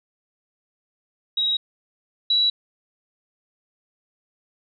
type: tone pair in turn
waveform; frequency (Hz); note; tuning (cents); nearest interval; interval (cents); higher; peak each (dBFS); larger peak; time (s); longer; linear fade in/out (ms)
sine; 3820 / 3918; A#7 / B7; +42 / -15; unison; 43; second; -19 / -16; second; 1.37-1.57 / 2.3-2.5; neither; 5
effects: none